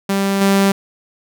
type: tone with level steps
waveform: sawtooth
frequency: 196.6 Hz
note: G3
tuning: 5 cents sharp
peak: -11 / -7 dBFS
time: 0.09-0.72 s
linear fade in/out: 5 ms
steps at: 0.41 s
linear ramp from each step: 5 ms
effects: none